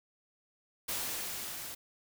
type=noise with level ramp; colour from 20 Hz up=white; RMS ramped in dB=-35 to -43 dBFS; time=0.88-1.75 s; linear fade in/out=10 ms; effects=none